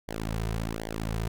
sawtooth tone with flanger, 55 Hz, A1, in tune, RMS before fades -32 dBFS, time 0.08-1.28 s, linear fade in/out 5 ms, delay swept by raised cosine 0.76 to 3.66 ms, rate 1.3 Hz, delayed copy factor -0.95, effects none

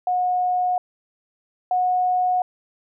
sine tone pair in turn, 726 / 729.7 Hz, F#5 / F#5, -33 / -24 cents, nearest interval unison, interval 9 cents, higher second, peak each -18 / -17 dBFS, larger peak second, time 0.07-0.78 / 1.71-2.42 s, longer neither, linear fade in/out 2 ms, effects none

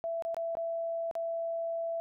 sine tone with dropouts, 666 Hz, E5, 18 cents sharp, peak -31 dBFS, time 0.04-2 s, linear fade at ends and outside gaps 0 ms, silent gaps 0.223-0.25 / 0.345-0.367 / 0.552-0.57 / 1.112-1.153 s, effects none

